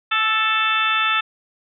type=harmonic tone with a mistuned harmonic; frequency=440 Hz; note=A4; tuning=in tune; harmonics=2 / 3 / 4 / 5 / 6 / 7 / 8; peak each=-32 / -20 / -24 / -30 / -22 / -31 / -25 dBFS; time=0.11-1.21 s; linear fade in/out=10 ms; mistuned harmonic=2; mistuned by=-27 cents; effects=none